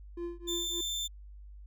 triangle tone with tremolo, 345 Hz, F4, 21 cents flat, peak -31 dBFS, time 0.17-0.81 s, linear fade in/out 5 ms, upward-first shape triangle, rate 3.4 Hz, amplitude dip 100%
30% pulse tone, 3556 Hz, A7, 18 cents sharp, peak -30 dBFS, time 0.47-1.08 s, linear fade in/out 20 ms
effects added 50 Hz sine -46 dBFS peak until 1.66 s

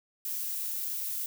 violet noise, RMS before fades -34 dBFS, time 0.25-1.26 s, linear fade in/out 2 ms, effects none

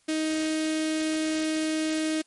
sawtooth tone with notch filter, 313.5 Hz, D#4, 13 cents sharp, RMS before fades -27 dBFS, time 0.08-2.22 s, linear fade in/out 10 ms, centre 1000 Hz, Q 0.89, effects white hiss -65 dBFS RMS until 2.26 s + MP3 48 kbps

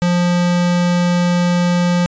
square tone, 176 Hz, F3, 14 cents sharp, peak -13 dBFS, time 0.02-2.06 s, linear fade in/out 0 ms, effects resampled to 16000 Hz

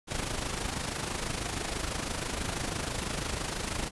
pink noise with amplitude modulation, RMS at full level -31 dBFS, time 0.07-3.91 s, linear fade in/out 50 ms, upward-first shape sine, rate 26.1 Hz, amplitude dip 60%, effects resampled to 24000 Hz

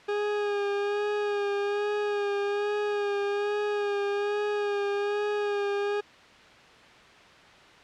40% pulse tone with vibrato, 409.8 Hz, G#4, 23 cents flat, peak -25 dBFS, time 0.08-6.01 s, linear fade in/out 10 ms, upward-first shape sine, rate 1.2 Hz, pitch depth 26 cents each way, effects white hiss -51 dBFS RMS until 7.83 s + low-pass 3000 Hz 12 dB/octave

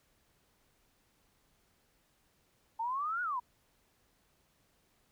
sine exponential two-way sweep, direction up then down, 880 to 1480 to 942 Hz, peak -32 dBFS, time 2.79-3.4 s, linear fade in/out 10 ms, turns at 3.22 s, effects pink hiss -72 dBFS RMS until 5.11 s

